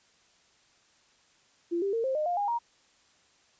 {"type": "tone with pitch steps", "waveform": "sine", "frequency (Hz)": [342.5, 395.7, 457.2, 528.2, 610.3, 705.1, 814.6, 941.2], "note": ["F4", "G4", "A#4", "C5", "D#5", "F5", "G#5", "A#5"], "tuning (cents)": [-34, 16, -34, 16, -34, 16, -34, 16], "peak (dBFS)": -26, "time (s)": [1.71, 2.59], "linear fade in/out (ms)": 20, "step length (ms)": 110, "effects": ["white hiss -64 dBFS RMS until 3.59 s", "resampled to 16000 Hz"]}